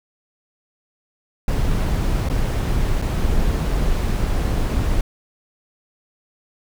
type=noise with dropouts; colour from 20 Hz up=brown; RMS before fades=-19 dBFS; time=1.48-5.01 s; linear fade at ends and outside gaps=2 ms; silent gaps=2.288-2.298 / 3.017-3.022 s; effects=none